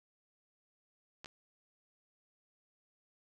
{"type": "clicks", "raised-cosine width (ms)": 0.2, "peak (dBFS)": -29, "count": 2, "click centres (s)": [1.245, 1.259], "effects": []}